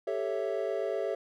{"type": "chord", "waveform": "triangle", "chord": "A dominant seventh", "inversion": "third", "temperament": "equal", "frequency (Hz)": [392, 440, 554.4, 659.3], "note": ["G4", "A4", "C#5", "E5"], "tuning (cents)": [0, 0, 0, 0], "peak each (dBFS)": -33, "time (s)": [0.07, 1.15], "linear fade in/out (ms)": 5, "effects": []}